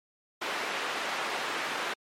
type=band-pass noise; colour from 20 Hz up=white; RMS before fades=-33 dBFS; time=0.41-1.94 s; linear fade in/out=10 ms; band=360 to 2200 Hz; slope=12 dB/octave; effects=MP3 64 kbps